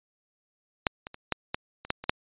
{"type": "clicks", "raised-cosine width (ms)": 0.3, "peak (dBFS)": [-6, -21, -26, -10, -12, -25, -8, -22, -6], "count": 9, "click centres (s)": [0.868, 1.069, 1.144, 1.323, 1.545, 1.85, 1.904, 2.04, 2.095], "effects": ["resampled to 8000 Hz"]}